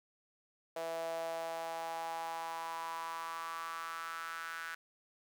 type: tone with high-pass filter sweep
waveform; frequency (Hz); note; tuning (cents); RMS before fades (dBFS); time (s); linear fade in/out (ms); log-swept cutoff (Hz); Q
sawtooth; 164.81; E3; 0; -41; 0.76-4.75; 5; 600 to 1500; 5.4
effects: none